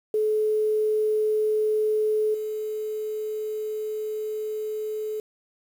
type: tone with level steps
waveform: sine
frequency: 429.4 Hz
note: A4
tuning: 42 cents flat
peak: -20 / -27 dBFS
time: 0.14-5.2 s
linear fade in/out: 2 ms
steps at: 2.34 s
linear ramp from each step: 5 ms
effects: 8-bit